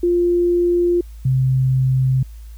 sine tone pair in turn, 349.2 / 130.8 Hz, F4 / C3, 0 / 0 cents, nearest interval octave + perfect fourth, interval 1700 cents, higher first, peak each -13 dBFS, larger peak neither, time 0.03-1.01 / 1.25-2.23 s, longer neither, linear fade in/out 5 ms, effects added 55 Hz sine -33 dBFS peak until 2.57 s + white hiss -54 dBFS RMS until 2.57 s

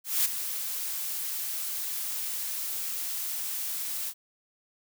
blue noise with ADSR envelope, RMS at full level -23 dBFS, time 0.04-4.14 s, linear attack 210 ms, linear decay 14 ms, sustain -10 dB, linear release 61 ms, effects none

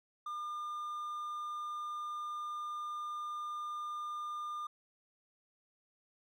triangle tone, 1205 Hz, D6, 44 cents sharp, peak -36 dBFS, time 0.26-4.67 s, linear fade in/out 5 ms, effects none

